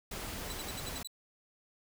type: noise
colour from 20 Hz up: pink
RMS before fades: -41 dBFS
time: 0.11-1.03 s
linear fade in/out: 5 ms
type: tone bursts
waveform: 25% pulse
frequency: 3976 Hz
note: B7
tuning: 11 cents sharp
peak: -37 dBFS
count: 7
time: 0.5-1.073 s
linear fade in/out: 2 ms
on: 27 ms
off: 64 ms
effects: none